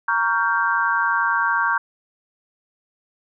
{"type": "chord", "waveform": "sine", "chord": "G half-diminished seventh", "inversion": "first", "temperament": "equal with one note detuned", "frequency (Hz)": [932.3, 1125.5, 1396.9, 1568], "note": ["Bb5", "Db6", "F6", "G6"], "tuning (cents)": [0, 26, 0, 0], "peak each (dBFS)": [-23, -23, -25, -21], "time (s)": [0.08, 1.78], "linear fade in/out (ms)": 5, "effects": []}